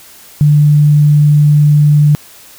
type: tone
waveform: sine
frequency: 148.1 Hz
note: D3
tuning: 15 cents sharp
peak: -4 dBFS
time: 0.41-2.15 s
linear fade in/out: 0 ms
effects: white hiss -38 dBFS RMS until 2.58 s